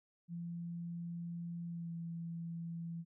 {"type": "tone with pitch glide", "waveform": "sine", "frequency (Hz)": [170.7, 167.67], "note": ["F3", "E3"], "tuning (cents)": [-39, 30], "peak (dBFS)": -40, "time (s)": [0.28, 3.05], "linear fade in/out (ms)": 50, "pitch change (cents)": -31, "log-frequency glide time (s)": [1.66, 1.92], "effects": []}